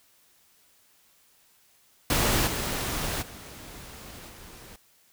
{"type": "noise with level steps", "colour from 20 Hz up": "pink", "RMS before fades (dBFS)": [-24, -30, -44, -47], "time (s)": [2.1, 4.76], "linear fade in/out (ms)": 2, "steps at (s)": [2.46, 3.21, 4.28], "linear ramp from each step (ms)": 20, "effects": ["white hiss -62 dBFS RMS until 5.12 s"]}